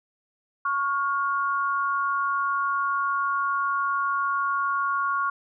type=tone pair together; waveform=sine; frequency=1108.7 / 1415.7 Hz; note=C#6 / F6; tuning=0 / +23 cents; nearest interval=major third; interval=423 cents; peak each=-24 / -27 dBFS; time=0.65-5.3 s; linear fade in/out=5 ms; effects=none